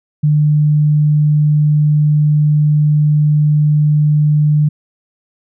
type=tone; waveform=sine; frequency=150 Hz; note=D3; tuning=37 cents sharp; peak=-8 dBFS; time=0.23-4.69 s; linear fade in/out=10 ms; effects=none